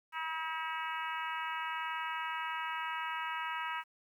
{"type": "harmonic tone with a mistuned harmonic", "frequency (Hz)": 320.6, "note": "E4", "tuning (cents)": -48, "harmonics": [3, 4, 5, 6, 7, 8, 9], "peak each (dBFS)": [-39, -41, -43, -45, -46, -47, -48], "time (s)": [0.12, 3.84], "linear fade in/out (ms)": 50, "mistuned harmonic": 8, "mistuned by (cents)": 23, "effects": ["11-bit"]}